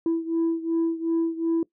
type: beating tone pair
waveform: sine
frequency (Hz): 329.6 / 332.3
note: E4 / E4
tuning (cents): 0 / +14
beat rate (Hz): 2.7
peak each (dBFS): -22 / -25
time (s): 0.06-1.63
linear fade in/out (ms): 2
effects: noise-tail reverb RT60 0.1 s tail -21 dB re dry + tanh soft clip ceiling -18 dBFS